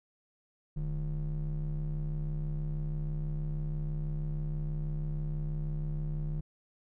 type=ring-modulated tone; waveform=triangle; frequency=92.5 Hz; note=F#2; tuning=in tune; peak=-26 dBFS; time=0.76-6.41 s; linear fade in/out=10 ms; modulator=59.4 Hz; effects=none